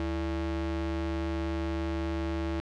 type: ring-modulated tone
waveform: square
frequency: 127.7 Hz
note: C3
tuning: 42 cents flat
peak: -27 dBFS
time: 0-2.6 s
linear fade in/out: 0 ms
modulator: 203 Hz
effects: low-pass 4000 Hz 12 dB/octave